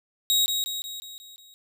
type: tone with echo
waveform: sawtooth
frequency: 3800 Hz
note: A#7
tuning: 33 cents sharp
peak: -16 dBFS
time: 0.3-0.46 s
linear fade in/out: 0 ms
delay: 180 ms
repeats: 6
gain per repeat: -5 dB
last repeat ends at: 1.54 s
effects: none